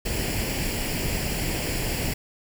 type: noise with comb filter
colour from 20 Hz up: pink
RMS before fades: -27 dBFS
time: 0.05-2.14 s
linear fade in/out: 10 ms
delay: 0.4 ms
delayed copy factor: +0.65
effects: none